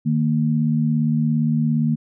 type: tone pair together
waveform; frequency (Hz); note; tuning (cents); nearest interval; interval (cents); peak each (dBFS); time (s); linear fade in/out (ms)
sine; 153.5 / 230.9; D#3 / A#3; -23 / -16; perfect fifth; 707; -19; 0.05-1.96; 20
effects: none